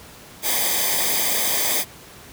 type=noise with comb filter; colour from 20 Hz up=white; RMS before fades=-21 dBFS; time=0.42-1.85 s; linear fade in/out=50 ms; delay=0.72 ms; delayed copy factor=-0.8; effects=pink hiss -43 dBFS RMS until 2.32 s + high-pass 60 Hz 12 dB/octave

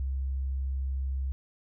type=tone; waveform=sine; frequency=66.7 Hz; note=C2; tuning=34 cents sharp; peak=-28 dBFS; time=0-1.32 s; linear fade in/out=0 ms; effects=none

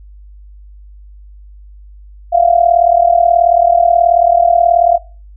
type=tone with amplitude modulation; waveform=sine; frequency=690 Hz; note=F5; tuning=21 cents flat; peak=-3 dBFS; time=2.32-4.98 s; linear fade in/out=20 ms; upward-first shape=sine; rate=38.5 Hz; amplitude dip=85%; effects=noise-tail reverb RT60 0.4 s tail -22 dB re dry + added 50 Hz sine -34 dBFS peak until 5.36 s

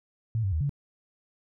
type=tone with pitch steps; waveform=sine; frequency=112.7 / 96.9 / 78.5 / 142 Hz; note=A2 / G2 / D#2 / C#3; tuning=+42 / -20 / +16 / +42 cents; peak=-24 dBFS; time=0.35-0.694 s; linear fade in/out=0 ms; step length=86 ms; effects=none

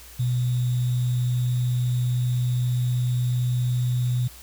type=tone with sample-and-hold; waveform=sine; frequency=123.7 Hz; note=B2; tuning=3 cents sharp; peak=-20 dBFS; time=0.19-4.28 s; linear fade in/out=10 ms; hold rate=3675 Hz; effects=added 60 Hz sine -47 dBFS peak until 4.42 s + white hiss -46 dBFS RMS until 4.42 s

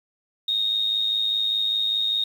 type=tone with amplitude modulation; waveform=sine; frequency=3719 Hz; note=A#7; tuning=5 cents flat; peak=-18 dBFS; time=0.48-2.24 s; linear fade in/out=5 ms; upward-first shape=sine; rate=105 Hz; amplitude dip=55%; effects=8-bit

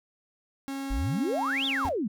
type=tone with pitch glide; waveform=45% pulse; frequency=272.9 to 270.9 Hz; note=C#4 to C#4; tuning=-27 to -40 cents; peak=-32 dBFS; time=0.68-1.89 s; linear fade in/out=0 ms; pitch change=-13 cents; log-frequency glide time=1.04-1.5 s
type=exponential two-way sweep; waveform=sine; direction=up then down; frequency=39.68 to 3736 to 186.1 Hz; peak=-26 dBFS; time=0.9-2.08 s; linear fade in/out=10 ms; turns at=1.66 s
type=tone with exponential decay; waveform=square; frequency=84.8 Hz; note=E2; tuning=50 cents sharp; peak=-28 dBFS; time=1.85-1.98 s; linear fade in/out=0 ms; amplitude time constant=28 ms
effects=none

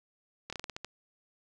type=slowing click train; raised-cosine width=0.2 ms; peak=-21 dBFS; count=8; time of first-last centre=0.5-0.846 s; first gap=26 ms; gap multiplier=1.21; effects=none

